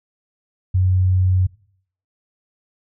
sine tone, 92.5 Hz, F#2, in tune, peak -13 dBFS, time 0.74-1.47 s, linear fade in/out 10 ms, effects noise-tail reverb RT60 0.6 s tail -22 dB re dry

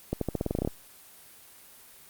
accelerating click train, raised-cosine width 2 ms, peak -14 dBFS, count 12, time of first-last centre 0.13-0.675 s, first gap 83 ms, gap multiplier 0.89, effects white hiss -52 dBFS RMS until 2.09 s + Opus 24 kbps

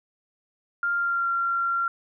sine tone with pitch glide, 1398 to 1375.6 Hz, F6 to F6, +1 to -27 cents, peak -22 dBFS, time 0.83-1.88 s, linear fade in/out 2 ms, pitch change -28 cents, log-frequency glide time 0.94-1.29 s, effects none

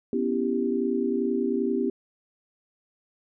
sine chord, C# half-diminished seventh, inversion third, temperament equal, 246.9 / 277.2 / 329.6 / 392 Hz, B3 / C#4 / E4 / G4, 0 / 0 / 0 / 0 cents, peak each -27 / -30 / -31 / -27 dBFS, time 0.13-1.9 s, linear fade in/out 2 ms, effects none

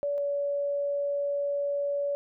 sine tone pair in turn, 573 / 569.4 Hz, D5 / C#5, -43 / +46 cents, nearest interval unison, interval 11 cents, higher first, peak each -26 dBFS, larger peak neither, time 0.03-0.18 / 0.18-2.15 s, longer second, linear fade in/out 0 ms, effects none

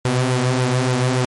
sawtooth tone with flanger, 126.8 Hz, B2, 46 cents sharp, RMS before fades -18 dBFS, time 0.05-1.25 s, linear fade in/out 2 ms, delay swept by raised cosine 2 to 6.2 ms, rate 3.5 Hz, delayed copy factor +0.6, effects MP3 48 kbps

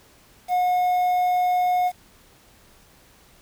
triangle tone with quantisation, 723 Hz, F#5, 40 cents flat, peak -16 dBFS, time 0.48-1.92 s, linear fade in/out 50 ms, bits 7, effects pink hiss -54 dBFS RMS until 3.41 s

